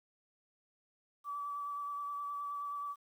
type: tone with vibrato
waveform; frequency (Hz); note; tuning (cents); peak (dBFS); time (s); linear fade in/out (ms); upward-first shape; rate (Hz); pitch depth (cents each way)
sine; 1152; D6; -34; -37; 1.24-2.96; 50; sine; 9.5; 14
effects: 11-bit